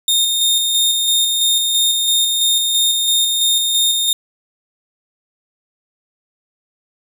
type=tone with tremolo; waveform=sawtooth; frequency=3664 Hz; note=A#7; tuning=31 cents flat; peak=-9 dBFS; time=0.08-4.13 s; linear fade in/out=2 ms; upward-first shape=square; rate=3 Hz; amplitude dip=30%; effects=none